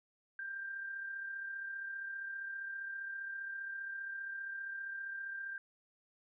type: tone with amplitude modulation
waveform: sine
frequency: 1585 Hz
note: G6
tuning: 19 cents sharp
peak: -38 dBFS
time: 0.39-5.58 s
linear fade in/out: 2 ms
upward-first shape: sine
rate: 35.1 Hz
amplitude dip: 40%
effects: none